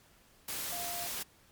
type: tone in noise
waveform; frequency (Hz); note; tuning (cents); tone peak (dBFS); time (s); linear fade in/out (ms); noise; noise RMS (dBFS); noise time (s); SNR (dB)
sine; 698.5; F5; 0; -41; 0.72-1.07; 5; white; -38; 0.48-1.23; -6
effects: pink hiss -63 dBFS RMS until 1.51 s + MP3 96 kbps